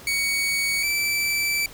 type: tone pair in turn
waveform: sawtooth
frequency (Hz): 2240 / 2324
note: C#7 / D7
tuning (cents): +18 / -19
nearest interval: minor second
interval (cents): 63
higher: second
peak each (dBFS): -18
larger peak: neither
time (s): 0.07-0.83 / 0.83-1.66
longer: second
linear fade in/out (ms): 2
effects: pink hiss -44 dBFS RMS until 1.73 s